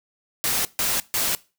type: noise bursts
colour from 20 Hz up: white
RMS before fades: -23 dBFS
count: 3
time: 0.44-1.35 s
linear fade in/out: 0 ms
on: 210 ms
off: 140 ms
effects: noise-tail reverb RT60 0.3 s tail -20 dB re dry